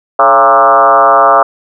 sine tone with frequency modulation, 937 Hz, A#5, 9 cents sharp, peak -3 dBFS, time 0.19-1.43 s, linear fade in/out 5 ms, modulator 127 Hz, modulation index 3.1, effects none

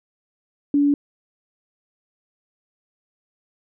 sine tone, 286.7 Hz, D4, 42 cents flat, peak -14 dBFS, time 0.74-0.94 s, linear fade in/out 2 ms, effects none

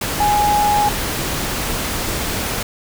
sine tone in noise, 830.6 Hz, G#5, in tune, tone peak -13 dBFS, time 0.2-0.89 s, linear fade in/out 5 ms, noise pink, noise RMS -22 dBFS, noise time 0.01-2.63 s, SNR +6 dB, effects none

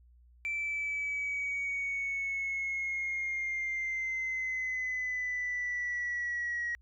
sine exponential sweep, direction down, 2337 to 1900 Hz, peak -30 dBFS, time 0.45-6.75 s, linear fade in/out 0 ms, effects tanh soft clip ceiling -28 dBFS + added 60 Hz sine -57 dBFS peak until 6.81 s

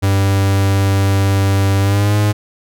45% pulse tone with pitch glide, 98 to 104.43 Hz, G2 to G#2, 0 to +10 cents, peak -11 dBFS, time 0.02-2.33 s, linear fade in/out 20 ms, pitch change +110 cents, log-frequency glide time 1.8-2.17 s, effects none

